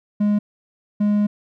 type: tone pair in turn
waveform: triangle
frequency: 207.3 / 207.3 Hz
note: G#3 / G#3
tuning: -3 / -3 cents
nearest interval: unison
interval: 0 cents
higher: neither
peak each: -13 dBFS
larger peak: neither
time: 0.2-0.39 / 1-1.27 s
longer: second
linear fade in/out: 10 ms
effects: none